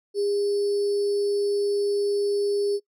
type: tone with sample-and-hold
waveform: sine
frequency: 405.6 Hz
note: G#4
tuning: 41 cents flat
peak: -21 dBFS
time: 0.14-2.8 s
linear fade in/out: 50 ms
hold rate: 4900 Hz
effects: noise-tail reverb RT60 0.1 s tail -23 dB re dry + low-pass 10000 Hz 12 dB/octave